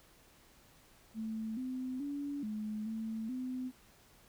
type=tone with pitch steps; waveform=sine; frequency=220.7 / 256.4 / 285.1 / 213.7 / 222.1 / 254.8 Hz; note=A3 / C4 / C#4 / G#3 / A3 / C4; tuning=+5 / -35 / +49 / +50 / +16 / -46 cents; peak=-36 dBFS; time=1.14-3.72 s; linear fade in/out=50 ms; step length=430 ms; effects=pink hiss -63 dBFS RMS until 4.28 s